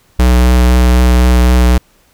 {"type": "tone with vibrato", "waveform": "square", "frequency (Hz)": 61.74, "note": "B1", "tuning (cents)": 0, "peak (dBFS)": -6, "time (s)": [0.19, 1.78], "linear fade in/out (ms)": 5, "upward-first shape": "triangle", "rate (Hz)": 3.9, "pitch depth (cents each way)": 16, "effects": ["pink hiss -51 dBFS RMS until 2.13 s"]}